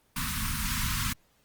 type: band-stop noise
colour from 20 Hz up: pink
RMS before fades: -30 dBFS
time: 0.16-1.13 s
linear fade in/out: 5 ms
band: 260 to 970 Hz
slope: 96 dB/octave
effects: pink hiss -67 dBFS RMS until 1.44 s + Opus 24 kbps